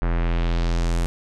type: tone with low-pass filter sweep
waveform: square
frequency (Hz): 42.43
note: F1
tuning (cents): -49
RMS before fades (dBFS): -21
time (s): 0.02-1.06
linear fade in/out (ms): 0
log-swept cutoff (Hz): 1600 to 10000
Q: 1.4
effects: none